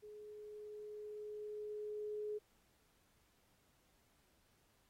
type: tone with level ramp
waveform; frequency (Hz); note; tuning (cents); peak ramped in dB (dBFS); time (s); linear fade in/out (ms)
sine; 421.6; G#4; +26; -51 to -39; 0.02-2.39; 20
effects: pink hiss -75 dBFS RMS until 4.89 s + AAC 48 kbps